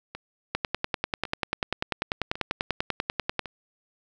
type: two click trains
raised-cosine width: 0.3 ms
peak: -20 / -9 dBFS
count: 4 / 30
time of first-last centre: 0.15-3.458 / 0.55-3.393 s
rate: 0.907 / 10.2 Hz
effects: none